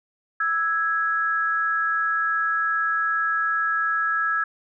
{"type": "tone pair together", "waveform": "sine", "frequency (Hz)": [1318.5, 1661.2], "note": ["E6", "G#6"], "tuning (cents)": [0, 0], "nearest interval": "major third", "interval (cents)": 400, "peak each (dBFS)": -23, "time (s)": [0.4, 4.44], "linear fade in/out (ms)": 5, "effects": []}